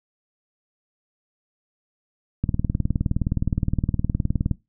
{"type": "click train", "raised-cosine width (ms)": 5, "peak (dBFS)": -9, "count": 41, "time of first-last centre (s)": [2.44, 4.513], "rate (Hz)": 19.3, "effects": ["noise-tail reverb RT60 0.2 s tail -19 dB re dry"]}